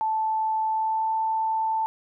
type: tone with pitch glide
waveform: sine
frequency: 877 to 885.1 Hz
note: A5 to A5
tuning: -6 to +10 cents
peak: -22 dBFS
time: 0.01-1.86 s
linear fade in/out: 0 ms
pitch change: +16 cents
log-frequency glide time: 0.66-1.12 s
effects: none